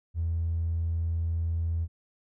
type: tone with tanh clipping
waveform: triangle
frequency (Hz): 82.9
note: E2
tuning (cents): +10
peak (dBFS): -25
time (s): 0.14-1.88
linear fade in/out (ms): 50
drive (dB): 1
effects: none